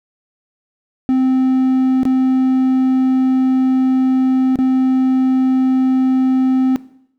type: tone with dropouts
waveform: triangle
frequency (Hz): 260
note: C4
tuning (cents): -11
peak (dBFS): -9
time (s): 1.09-6.76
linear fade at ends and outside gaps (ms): 0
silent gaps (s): 2.032-2.053 / 4.557-4.588
effects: noise-tail reverb RT60 0.7 s tail -18 dB re dry